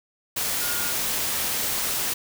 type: tone in noise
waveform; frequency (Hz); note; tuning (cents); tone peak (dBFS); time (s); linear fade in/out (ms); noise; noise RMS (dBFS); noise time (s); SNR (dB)
sine; 1428; F6; +38; -34; 0.61-0.93; 10; white; -26; 0.36-2.14; -11
effects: none